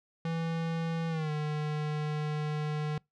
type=tone with pitch glide; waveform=square; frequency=164.81 to 151.13 Hz; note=E3 to D3; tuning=0 to +50 cents; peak=-31 dBFS; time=0.25-2.98 s; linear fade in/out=2 ms; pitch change=-150 cents; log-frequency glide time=1.09-1.31 s; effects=noise-tail reverb RT60 0.2 s tail -26 dB re dry + low-pass 4000 Hz 12 dB/octave